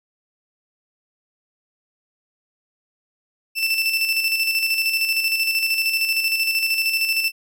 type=tone with tremolo; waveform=30% pulse; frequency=2664 Hz; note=E7; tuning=18 cents sharp; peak=-14 dBFS; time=3.55-7.32 s; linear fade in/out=50 ms; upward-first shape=square; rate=13 Hz; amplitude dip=45%; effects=none